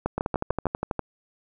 two click trains, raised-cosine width 1 ms, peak -10 / -12 dBFS, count 5 / 11, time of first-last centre 0.06-0.656 / 0.18-0.993 s, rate 6.71 / 12.3 Hz, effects none

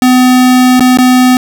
square tone with dropouts, 252.8 Hz, B3, 41 cents sharp, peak -4 dBFS, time 0.02-1.37 s, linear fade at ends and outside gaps 1 ms, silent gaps 0.796-0.806 / 0.973-0.986 s, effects none

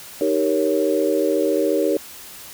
sine chord, Eb dominant seventh, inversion none, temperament equal, 311.1 / 392 / 466.2 / 554.4 Hz, Eb4 / G4 / Bb4 / Db5, 0 / 0 / 0 / 0 cents, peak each -22 dBFS, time 0.21-1.97 s, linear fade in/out 2 ms, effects white hiss -39 dBFS RMS until 2.53 s

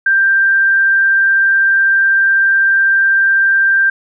sine tone, 1579 Hz, G6, 12 cents sharp, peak -8 dBFS, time 0.06-3.9 s, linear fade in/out 5 ms, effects none

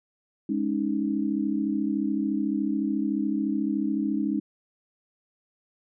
sine chord, Ab suspended fourth, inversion none, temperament equal, 207.7 / 277.2 / 311.1 Hz, Ab3 / Db4 / Eb4, 0 / 0 / 0 cents, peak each -28 dBFS, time 0.49-4.4 s, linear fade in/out 5 ms, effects none

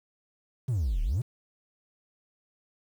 triangle exponential two-way sweep, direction down then up, 138.59 to 34.88 to 138.59 Hz, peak -22 dBFS, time 0.68-1.22 s, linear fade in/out 10 ms, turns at 1.02 s, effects tanh soft clip ceiling -19 dBFS + 9-bit

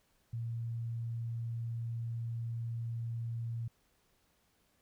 sine tone, 116 Hz, A#2, 8 cents flat, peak -35 dBFS, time 0.33-3.68 s, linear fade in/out 5 ms, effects pink hiss -73 dBFS RMS until 4.81 s

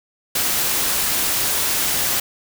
white noise, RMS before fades -20 dBFS, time 0.35-2.2 s, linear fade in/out 5 ms, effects none

